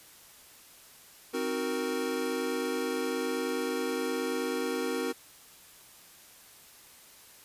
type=chord; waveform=square; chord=C half-diminished seventh; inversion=none; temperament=equal; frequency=261.6 / 311.1 / 370 / 466.2 Hz; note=C4 / Eb4 / Gb4 / Bb4; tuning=0 / 0 / 0 / 0 cents; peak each=-36 / -39 / -36 / -34 dBFS; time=1.33-5.13 s; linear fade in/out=20 ms; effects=white hiss -54 dBFS RMS until 7.44 s + resampled to 32000 Hz